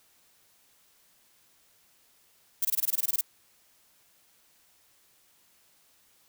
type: noise bursts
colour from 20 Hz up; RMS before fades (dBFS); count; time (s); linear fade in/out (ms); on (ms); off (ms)
violet; -26; 12; 2.62-3.211; 5; 30; 21
effects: white hiss -64 dBFS RMS until 6.28 s